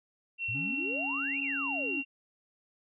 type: tone with pitch glide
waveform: sine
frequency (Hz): 2723 to 2753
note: F7 to F7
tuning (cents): -44 to -25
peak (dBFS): -31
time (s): 0.38-2.05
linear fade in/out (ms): 50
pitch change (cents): +19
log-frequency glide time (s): 0.73-1.01
type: exponential two-way sweep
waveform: sine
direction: up then down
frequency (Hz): 101.3 to 2766 to 264.5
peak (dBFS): -37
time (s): 0.48-2.01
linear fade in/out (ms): 10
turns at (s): 1.41
type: tone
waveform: triangle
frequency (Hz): 277.3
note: C#4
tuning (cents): +1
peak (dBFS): -36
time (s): 0.54-2.03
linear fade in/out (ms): 20
effects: none